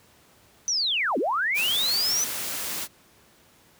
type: linear two-way sweep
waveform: sine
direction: down then up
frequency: 6100 to 227.5 to 6100 Hz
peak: -22 dBFS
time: 0.68-2.24 s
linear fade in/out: 0 ms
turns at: 1.18 s
type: noise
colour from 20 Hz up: white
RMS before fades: -31 dBFS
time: 1.54-2.88 s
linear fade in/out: 50 ms
effects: pink hiss -57 dBFS RMS until 3.79 s + high-pass 80 Hz 12 dB/octave